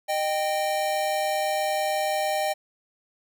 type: tone pair together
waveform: square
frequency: 614.9 / 784 Hz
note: D#5 / G5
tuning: -21 / 0 cents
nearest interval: major third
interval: 421 cents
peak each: -27 dBFS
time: 0.08-2.54 s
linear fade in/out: 20 ms
effects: none